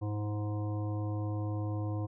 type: harmonic tone with a mistuned harmonic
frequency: 104.2 Hz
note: G#2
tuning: 6 cents sharp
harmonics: 1 / 3 / 5 / 7 / 9 / 10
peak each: -32 / -39 / -45 / -48 / -52 / -51 dBFS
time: 0.01-2.07 s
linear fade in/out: 20 ms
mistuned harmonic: 3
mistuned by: +33 cents
effects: none